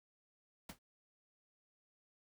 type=noise with exponential decay; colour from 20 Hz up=pink; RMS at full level=-43 dBFS; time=0.69-0.79 s; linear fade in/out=5 ms; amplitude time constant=21 ms; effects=none